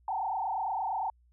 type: tone with frequency modulation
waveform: sine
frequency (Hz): 830.6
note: G#5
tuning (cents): 0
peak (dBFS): -29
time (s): 0.08-1.1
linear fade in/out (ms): 2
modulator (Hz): 28.7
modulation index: 3.2
effects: added 60 Hz sine -61 dBFS peak until 1.32 s